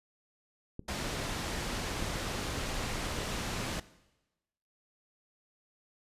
clicks, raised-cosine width 3 ms, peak -26 dBFS, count 7, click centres 0.794 / 2.025 / 2.158 / 2.577 / 2.84 / 3.143 / 3.187 s
pink low-pass noise, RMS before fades -36 dBFS, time 0.88-3.8 s, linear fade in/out 5 ms, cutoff 7600 Hz, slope 12 dB/octave
effects noise-tail reverb RT60 1.0 s tail -18 dB re dry + resampled to 32000 Hz

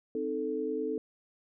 sine chord, A diminished, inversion first, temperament equal, 261.6 / 311.1 / 440 Hz, C4 / Eb4 / A4, 0 / 0 / 0 cents, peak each -37 / -36 / -32 dBFS, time 0.15-0.98 s, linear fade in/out 2 ms, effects none

